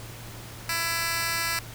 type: tone with high-pass filter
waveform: 10% pulse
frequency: 333.1 Hz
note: E4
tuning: 18 cents sharp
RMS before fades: -28 dBFS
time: 0.69-1.59 s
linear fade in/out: 2 ms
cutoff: 1800 Hz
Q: 0.64
effects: added 114 Hz sine -43 dBFS peak until 1.74 s + pink hiss -43 dBFS RMS until 1.74 s